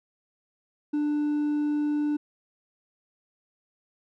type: tone with hard clipping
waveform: triangle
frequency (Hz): 296.1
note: D4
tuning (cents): +14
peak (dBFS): -24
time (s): 0.93-2.17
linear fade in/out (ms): 10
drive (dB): 5
effects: none